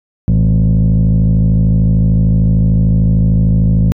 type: tone with frequency modulation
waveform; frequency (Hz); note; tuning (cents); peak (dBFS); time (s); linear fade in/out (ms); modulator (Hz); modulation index
sine; 116.54; A#2; 0; -5; 0.28-3.92; 0; 53.3; 1.4
effects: tanh soft clip ceiling -6 dBFS